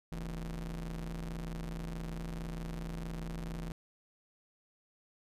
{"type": "ring-modulated tone", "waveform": "40% pulse", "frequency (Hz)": 61.8, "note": "B1", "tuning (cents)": 2, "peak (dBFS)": -34, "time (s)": [0.12, 3.72], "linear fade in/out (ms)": 0, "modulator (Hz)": 105, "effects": ["resampled to 32000 Hz"]}